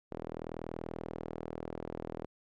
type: tone with band-pass filter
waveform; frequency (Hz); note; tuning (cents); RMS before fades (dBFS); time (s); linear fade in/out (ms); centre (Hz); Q
sawtooth; 40.5; E1; -30; -42; 0.11-2.26; 10; 450; 1.2
effects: none

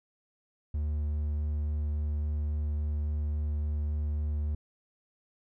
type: tone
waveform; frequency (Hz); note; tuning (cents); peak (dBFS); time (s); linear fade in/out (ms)
triangle; 74.7; D2; +30; -26; 0.74-4.55; 5
effects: none

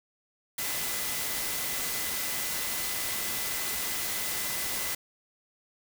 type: tone in noise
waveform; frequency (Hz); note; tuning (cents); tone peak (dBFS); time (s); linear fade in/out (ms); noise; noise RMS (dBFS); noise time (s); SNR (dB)
sine; 2013; B6; +33; -42; 0.58-4.95; 5; white; -32; 0.58-4.95; -13
effects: none

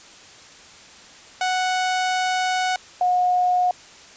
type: tone pair in turn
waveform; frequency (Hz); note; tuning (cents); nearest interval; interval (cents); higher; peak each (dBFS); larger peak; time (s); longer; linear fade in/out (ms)
sawtooth / sine; 740 / 723.5; F#5 / F#5; 0 / -39; unison; 39; first; -16; neither; 1.41-2.76 / 3.01-3.71; first; 2
effects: white hiss -45 dBFS RMS until 4.16 s + resampled to 16000 Hz

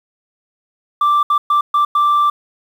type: tone bursts at uneven times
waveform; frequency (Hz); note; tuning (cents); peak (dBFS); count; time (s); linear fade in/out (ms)
sine; 1174.7; D6; 0; -8; 5; 1.01-1.23 / 1.3-1.38 / 1.5-1.61 / 1.74-1.85 / 1.95-2.3; 5
effects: tanh soft clip ceiling -9 dBFS + 7-bit

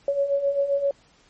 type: beating tone pair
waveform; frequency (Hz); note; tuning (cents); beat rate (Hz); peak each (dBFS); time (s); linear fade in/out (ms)
sine; 554.4 / 562; C#5 / C#5; 0 / +24; 7.6; -27 / -21; 0.08-0.91; 2
effects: pink hiss -58 dBFS RMS until 1.29 s + MP3 32 kbps

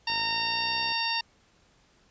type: harmonic tone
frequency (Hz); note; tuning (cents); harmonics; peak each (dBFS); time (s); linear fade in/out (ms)
919; A#5; -25; 1 / 2 / 3 / 4 / 5 / 6; -32 / -35 / -32 / -35 / -32 / -36; 0.07-1.21; 5
type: exponential sweep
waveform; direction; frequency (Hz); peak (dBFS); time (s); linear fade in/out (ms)
5% pulse; up; 50.9 to 67.1; -33; 0.1-0.92; 0
effects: pink hiss -63 dBFS RMS until 2.1 s + resampled to 16000 Hz

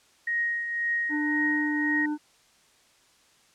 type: tone with tremolo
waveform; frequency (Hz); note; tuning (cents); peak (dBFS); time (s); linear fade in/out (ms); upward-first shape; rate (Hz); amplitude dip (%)
sine; 1876; A#6; +11; -23; 0.27-2.06; 5; triangle; 1.9; 55
type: harmonic tone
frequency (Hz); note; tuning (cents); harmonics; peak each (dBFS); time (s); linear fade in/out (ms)
299.7; D4; +35; 1 / 3 / 5; -26 / -38 / -46; 1.09-2.18; 50
effects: white hiss -61 dBFS RMS until 3.54 s + low-pass 8000 Hz 12 dB/octave

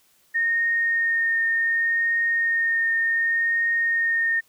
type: tone with vibrato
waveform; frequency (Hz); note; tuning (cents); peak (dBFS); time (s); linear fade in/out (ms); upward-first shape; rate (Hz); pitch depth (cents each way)
sine; 1841; A#6; -22; -19; 0.34-4.41; 20; triangle; 0.67; 12
effects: white hiss -61 dBFS RMS until 4.48 s

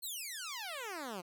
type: exponential sweep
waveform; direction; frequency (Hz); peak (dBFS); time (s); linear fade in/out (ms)
10% pulse; down; 4343 to 168.8; -32; 0.02-1.22; 20
effects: none

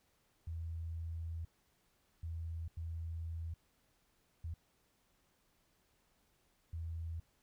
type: tone bursts at uneven times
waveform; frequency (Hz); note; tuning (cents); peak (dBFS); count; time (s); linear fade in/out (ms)
sine; 82.41; E2; 0; -39; 5; 0.47-1.45 / 2.23-2.68 / 2.77-3.54 / 4.44-4.54 / 6.73-7.2; 5
effects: pink hiss -75 dBFS RMS until 7.42 s

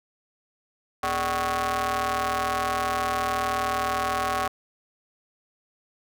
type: ring-modulated tone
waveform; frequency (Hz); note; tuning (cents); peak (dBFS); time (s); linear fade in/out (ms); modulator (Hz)
sawtooth; 173.4; F3; -12; -17; 1.03-4.48; 5; 934
effects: none

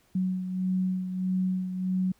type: beating tone pair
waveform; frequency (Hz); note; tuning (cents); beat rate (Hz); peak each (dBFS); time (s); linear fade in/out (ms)
sine; 185.2 / 186.8; F#3 / F#3; +2 / +17; 1.6; -26 / -34; 0.15-2.12; 5
effects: pink hiss -65 dBFS RMS until 2.19 s

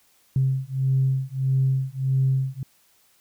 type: beating tone pair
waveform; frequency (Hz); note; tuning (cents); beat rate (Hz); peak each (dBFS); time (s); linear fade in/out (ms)
sine; 132.2 / 133.8; C3 / C3; +18 / +39; 1.6; -22; 0.36-2.63; 2
effects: tanh soft clip ceiling -12 dBFS + white hiss -61 dBFS RMS until 3.2 s

